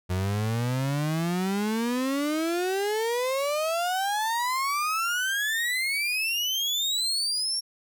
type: exponential sweep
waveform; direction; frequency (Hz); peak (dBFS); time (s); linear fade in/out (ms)
35% pulse; up; 89.5 to 5590; -23; 0.09-7.61; 20
effects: none